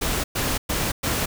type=noise bursts; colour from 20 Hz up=pink; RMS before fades=-24 dBFS; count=4; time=0.01-1.26 s; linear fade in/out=10 ms; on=230 ms; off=110 ms; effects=none